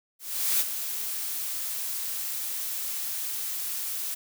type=noise with ADSR envelope; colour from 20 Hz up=blue; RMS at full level=-23 dBFS; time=0.19-4.15 s; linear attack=410 ms; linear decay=34 ms; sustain=-9 dB; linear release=13 ms; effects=none